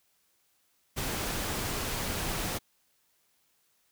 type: noise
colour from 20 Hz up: pink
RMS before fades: -33 dBFS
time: 0.96-2.59 s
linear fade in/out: 20 ms
effects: white hiss -71 dBFS RMS until 3.91 s